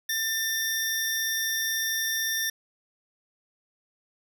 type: tone pair together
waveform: 25% pulse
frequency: 1791 / 5686 Hz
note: A6 / F8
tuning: +30 / +30 cents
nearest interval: octave + minor sixth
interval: 2000 cents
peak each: -24 / -25 dBFS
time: 0.09-2.5 s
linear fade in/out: 5 ms
effects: none